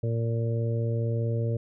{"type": "harmonic tone", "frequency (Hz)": 115.2, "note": "A#2", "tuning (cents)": -20, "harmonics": [1, 2, 3, 4, 5], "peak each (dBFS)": [-25, -38, -39, -34, -38], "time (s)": [0.03, 1.57], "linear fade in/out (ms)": 5, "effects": []}